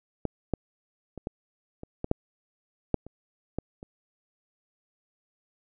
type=clicks; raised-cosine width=2 ms; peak=-14 / -12 / -25 / -18 / -26 / -17 / -9 / -9 / -29 / -16 / -28 dBFS; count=11; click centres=0.253 / 0.537 / 1.177 / 1.271 / 1.834 / 2.044 / 2.114 / 2.943 / 3.066 / 3.586 / 3.829 s; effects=none